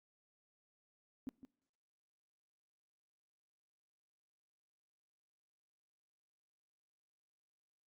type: tone with echo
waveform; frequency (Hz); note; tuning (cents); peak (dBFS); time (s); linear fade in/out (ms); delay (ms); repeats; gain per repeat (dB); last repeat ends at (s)
sine; 261.6; C4; 0; -39; 1.27-1.29; 0; 160; 1; -11; 1.45
effects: noise-tail reverb RT60 0.7 s tail -24 dB re dry + Opus 48 kbps